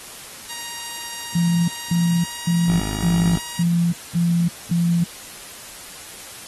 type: tone with pitch glide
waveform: 5% pulse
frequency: 940 to 951.5 Hz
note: A#5 to A#5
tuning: +14 to +35 cents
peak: -20 dBFS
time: 0.48-3.64 s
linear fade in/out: 20 ms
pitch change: +21 cents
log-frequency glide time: 1.68-2.55 s
type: tone bursts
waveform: sine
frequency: 171.1 Hz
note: F3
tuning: 35 cents flat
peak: -15 dBFS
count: 7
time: 1.35-5.04 s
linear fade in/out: 5 ms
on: 330 ms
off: 230 ms
type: tone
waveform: 10% pulse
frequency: 52 Hz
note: G#1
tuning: 3 cents sharp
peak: -17 dBFS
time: 2.68-3.39 s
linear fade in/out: 5 ms
effects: white hiss -38 dBFS RMS until 6.47 s + AAC 32 kbps